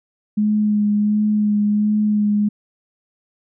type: tone with vibrato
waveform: sine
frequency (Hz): 209.6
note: G#3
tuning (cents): +16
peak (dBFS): -14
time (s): 0.37-2.49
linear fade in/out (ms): 10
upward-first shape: sine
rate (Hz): 1.4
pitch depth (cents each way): 18
effects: none